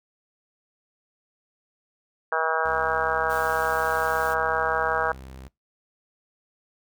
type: harmonic tone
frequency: 160.6 Hz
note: E3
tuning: 45 cents flat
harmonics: 3 / 4 / 5 / 6 / 7 / 8 / 9 / 10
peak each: -30 / -30 / -30 / -30 / -30 / -30 / -30 / -30 dBFS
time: 2.32-5.12 s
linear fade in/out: 2 ms
type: tone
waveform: sawtooth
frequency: 65.5 Hz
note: C2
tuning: 2 cents sharp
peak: -36 dBFS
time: 2.65-5.48 s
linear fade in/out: 0 ms
type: noise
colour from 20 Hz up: white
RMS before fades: -42 dBFS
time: 3.29-4.35 s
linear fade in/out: 20 ms
effects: noise-tail reverb RT60 0.2 s tail -23 dB re dry